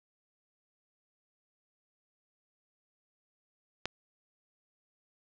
click, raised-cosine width 0.2 ms, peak -14 dBFS, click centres 3.856 s, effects low-pass 5000 Hz 12 dB/octave + 9-bit

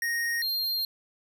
square tone pair in turn, 1864.7 / 4198 Hz, A#6 / C8, 0 / +5 cents, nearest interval octave + major second, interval 1405 cents, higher second, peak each -27 dBFS, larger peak neither, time 0.02-0.42 / 0.42-0.85 s, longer second, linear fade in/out 2 ms, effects none

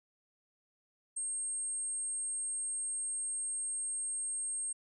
sine tone, 8500 Hz, C9, 26 cents sharp, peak -34 dBFS, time 1.16-4.73 s, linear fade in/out 10 ms, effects none

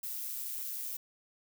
violet noise with amplitude modulation, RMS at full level -37 dBFS, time 0.03-0.97 s, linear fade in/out 5 ms, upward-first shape sine, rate 126 Hz, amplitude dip 40%, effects none

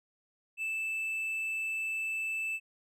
triangle tone, 2637 Hz, E7, in tune, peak -30 dBFS, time 0.57-2.6 s, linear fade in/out 50 ms, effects none

